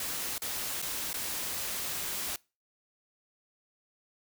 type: noise with dropouts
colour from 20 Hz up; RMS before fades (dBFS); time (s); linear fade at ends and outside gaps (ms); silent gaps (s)
white; -35; 0-2.36; 2; 0.381-0.419 / 0.818-0.824 / 1.131-1.141
effects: noise-tail reverb RT60 0.3 s tail -24 dB re dry